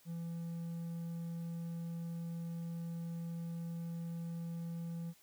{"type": "tone", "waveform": "triangle", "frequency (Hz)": 168, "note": "E3", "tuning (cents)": 33, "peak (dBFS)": -37, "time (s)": [0.05, 5.14], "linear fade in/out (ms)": 50, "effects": ["white hiss -66 dBFS RMS until 5.22 s"]}